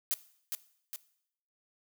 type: noise with echo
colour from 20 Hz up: blue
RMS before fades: -30 dBFS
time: 0.11-0.14 s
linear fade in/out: 0 ms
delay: 410 ms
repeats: 2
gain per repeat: -5 dB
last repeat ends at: 0.96 s
effects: noise-tail reverb RT60 0.7 s tail -18 dB re dry